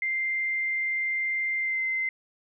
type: tone with pitch glide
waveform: sine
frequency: 2093 to 2071 Hz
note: C7 to C7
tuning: 0 to -18 cents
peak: -25 dBFS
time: 0.02-2.09 s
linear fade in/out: 2 ms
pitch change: -18 cents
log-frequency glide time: 1.59-1.82 s
effects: none